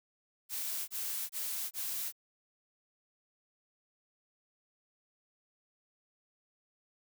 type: noise bursts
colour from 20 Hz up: blue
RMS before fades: -37 dBFS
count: 4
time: 0.49-2.125 s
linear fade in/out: 50 ms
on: 390 ms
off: 25 ms
effects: none